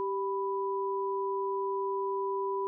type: tone pair together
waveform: sine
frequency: 390.9 / 989 Hz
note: G4 / B5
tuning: -5 / +2 cents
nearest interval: octave + major third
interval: 1607 cents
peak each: -31 / -33 dBFS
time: 0-2.67 s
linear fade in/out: 0 ms
effects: none